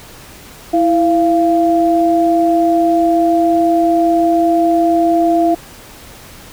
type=tone pair together; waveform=sine; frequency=329.8 / 688 Hz; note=E4 / F5; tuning=+1 / -26 cents; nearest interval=octave + minor second; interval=1273 cents; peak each=-12 dBFS; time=0.73-5.55 s; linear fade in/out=10 ms; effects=pink hiss -37 dBFS RMS until 6.52 s